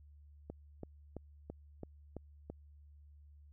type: click train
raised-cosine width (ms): 2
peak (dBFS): -30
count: 7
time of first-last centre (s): 0.5-2.5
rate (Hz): 3
effects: added 73 Hz sine -56 dBFS peak until 3.52 s